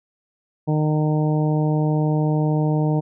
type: harmonic tone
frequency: 153 Hz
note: D#3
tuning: 29 cents flat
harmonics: 1 / 2 / 3 / 4 / 5 / 6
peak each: -18 / -24 / -28 / -30 / -32 / -34 dBFS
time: 0.67-3.01 s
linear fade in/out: 20 ms
effects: none